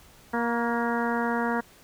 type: harmonic tone with a mistuned harmonic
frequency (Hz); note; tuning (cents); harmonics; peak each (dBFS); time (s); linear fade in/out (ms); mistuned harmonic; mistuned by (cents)
235.5; A#3; +18; 1 / 2 / 3 / 4 / 5 / 6 / 7 / 8; -28 / -31 / -33 / -31 / -37 / -34 / -35 / -39; 0.33-1.61; 10; 5; -44
effects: pink hiss -54 dBFS RMS until 1.83 s